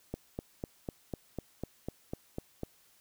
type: click train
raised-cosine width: 2 ms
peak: -22 dBFS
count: 11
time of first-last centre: 0.14-2.634 s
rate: 4.01 Hz
effects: white hiss -65 dBFS RMS until 3 s